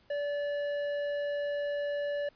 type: tone with tanh clipping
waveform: sine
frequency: 578 Hz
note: D5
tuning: 28 cents flat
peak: -32 dBFS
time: 0.1-2.29 s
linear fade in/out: 5 ms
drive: 11 dB
effects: pink hiss -65 dBFS RMS until 2.35 s + resampled to 11025 Hz